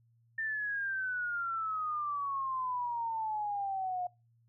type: exponential sweep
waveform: sine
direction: down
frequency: 1800 to 713 Hz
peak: -32 dBFS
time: 0.38-4.07 s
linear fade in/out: 5 ms
effects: noise-tail reverb RT60 0.3 s tail -26 dB re dry + added 116 Hz sine -65 dBFS peak until 4.48 s